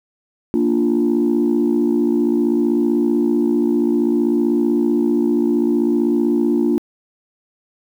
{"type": "chord", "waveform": "sine", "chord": "Bb major", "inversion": "none", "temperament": "equal", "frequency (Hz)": [233.1, 293.7, 349.2], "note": ["Bb3", "D4", "F4"], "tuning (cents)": [0, 0, 0], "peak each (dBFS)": -17, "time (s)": [0.54, 6.78], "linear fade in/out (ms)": 0, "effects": ["tanh soft clip ceiling -8 dBFS", "8-bit"]}